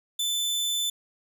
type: tone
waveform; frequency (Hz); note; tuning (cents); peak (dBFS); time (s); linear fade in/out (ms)
sawtooth; 3520; A7; 0; -22; 0.19-0.9; 5
effects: none